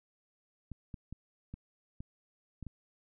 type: clicks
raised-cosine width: 5 ms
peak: -30 dBFS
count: 7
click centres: 0.717 / 0.942 / 1.126 / 1.54 / 2.005 / 2.627 / 2.667 s
effects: none